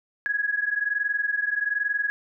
sine tone pair together, 1661.2 / 1682.4 Hz, G#6 / G#6, 0 / +22 cents, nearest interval unison, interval 22 cents, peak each -25 / -27 dBFS, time 0.26-2.1 s, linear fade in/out 0 ms, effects none

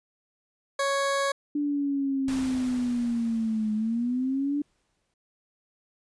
20% pulse tone, 554.4 Hz, C#5, in tune, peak -19 dBFS, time 0.79-1.32 s, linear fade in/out 5 ms
sine linear two-way sweep, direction down then up, 293.7 to 212.6 to 293.7 Hz, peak -24 dBFS, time 1.55-4.62 s, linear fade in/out 5 ms, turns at 3.74 s
pink noise with exponential decay, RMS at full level -37 dBFS, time 2.28-5.14 s, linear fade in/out 2 ms, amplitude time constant 620 ms
effects resampled to 22050 Hz

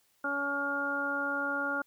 harmonic tone, 282.1 Hz, C#4, 30 cents sharp, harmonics 1 / 2 / 3 / 4 / 5, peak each -38 / -38 / -40 / -41 / -31 dBFS, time 0.24-1.82 s, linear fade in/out 5 ms, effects white hiss -70 dBFS RMS until 1.86 s

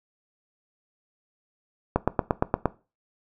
click train, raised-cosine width 1 ms, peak -6 dBFS, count 7, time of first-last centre 1.96-2.657 s, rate 8.61 Hz, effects noise-tail reverb RT60 0.3 s tail -18 dB re dry

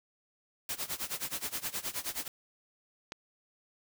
white noise with tremolo, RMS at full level -34 dBFS, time 0.69-2.28 s, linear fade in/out 2 ms, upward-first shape sine, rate 9.5 Hz, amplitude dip 90%
click, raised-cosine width 0.2 ms, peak -22 dBFS, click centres 3.121 s
effects none

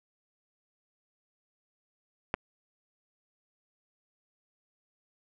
clicks, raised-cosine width 0.5 ms, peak -12 / -29 dBFS, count 2, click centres 2.341 / 2.346 s, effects none

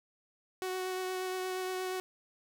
sawtooth tone with vibrato, 371.2 Hz, F#4, 6 cents sharp, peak -30 dBFS, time 0.62-2 s, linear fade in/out 0 ms, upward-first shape triangle, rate 8.5 Hz, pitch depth 14 cents each way, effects none

